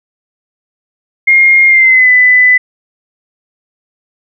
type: tone with pitch glide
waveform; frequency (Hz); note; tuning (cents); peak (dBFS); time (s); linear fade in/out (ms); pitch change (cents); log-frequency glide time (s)
sine; 2131 to 1999.8; C7 to B6; +31 to +21; -3; 1.27-2.58; 10; -110; 1.67-2.1
effects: none